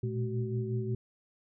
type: tone cluster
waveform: sine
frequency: 116.6 / 122.1 / 214.9 / 377.4 Hz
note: A#2 / B2 / A3 / F#4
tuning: +1 / -19 / -41 / +34 cents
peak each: -32 / -38 / -39 / -37 dBFS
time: 0.03-0.95 s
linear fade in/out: 5 ms
effects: none